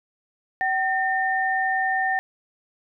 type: tone pair together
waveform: sine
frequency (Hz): 763.1 / 1815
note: G5 / A#6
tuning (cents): -47 / -47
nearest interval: octave + minor third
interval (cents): 1500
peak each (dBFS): -23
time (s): 0.61-2.19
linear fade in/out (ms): 0
effects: none